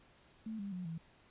sine tone with pitch steps, 220.4 / 199.79 / 181.1 / 164.16 Hz, A3 / G3 / F#3 / E3, +3 / +33 / -37 / -7 cents, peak -39 dBFS, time 0.46-0.98 s, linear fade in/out 5 ms, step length 130 ms, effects pink hiss -65 dBFS RMS until 1.3 s + resampled to 8000 Hz

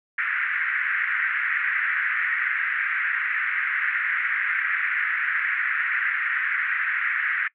pink band-pass noise, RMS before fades -25 dBFS, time 0.18-7.48 s, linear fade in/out 5 ms, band 1500 to 2100 Hz, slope 48 dB/octave, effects noise-tail reverb RT60 0.1 s tail -21 dB re dry

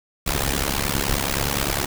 pink noise with amplitude modulation, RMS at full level -19 dBFS, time 0.26-1.86 s, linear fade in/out 10 ms, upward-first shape sine, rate 69.6 Hz, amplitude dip 95%, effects none

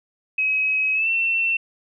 sine tone with pitch glide, 2549 to 2696 Hz, D#7 to E7, +41 to +38 cents, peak -18 dBFS, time 0.38-1.57 s, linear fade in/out 5 ms, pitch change +97 cents, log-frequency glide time 0.94-1.09 s, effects none

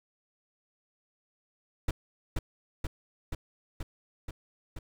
brown noise with echo, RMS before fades -27 dBFS, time 1.88-1.91 s, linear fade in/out 5 ms, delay 480 ms, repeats 6, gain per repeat -2 dB, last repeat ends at 4.79 s, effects none

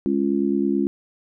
sine chord, Db major, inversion second, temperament just, 207.9 / 277.2 / 346.5 Hz, Ab3 / Db4 / F4, +2 / 0 / -14 cents, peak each -23 / -22 / -23 dBFS, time 0.06-0.87 s, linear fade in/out 0 ms, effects none

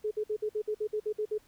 sine tone bursts, 426.1 Hz, G#4, 44 cents sharp, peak -28 dBFS, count 11, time 0.04-1.382 s, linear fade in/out 10 ms, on 72 ms, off 55 ms, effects pink hiss -64 dBFS RMS until 1.47 s

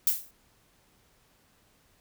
violet noise with exponential decay, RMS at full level -20 dBFS, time 0.07-0.31 s, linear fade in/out 2 ms, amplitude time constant 51 ms, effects pink hiss -65 dBFS RMS until 2 s

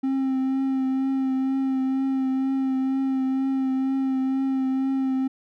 triangle tone with vibrato, 265.4 Hz, C4, 25 cents sharp, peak -19 dBFS, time 0.03-5.28 s, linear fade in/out 10 ms, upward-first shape triangle, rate 2.1 Hz, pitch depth 24 cents each way, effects none

